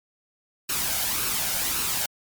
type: noise with flanger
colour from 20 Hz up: white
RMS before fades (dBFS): -26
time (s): 0.69-2.06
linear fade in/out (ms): 5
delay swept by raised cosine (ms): 0.73 to 1.37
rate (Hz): 1.8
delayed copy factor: +0.5
effects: MP3 96 kbps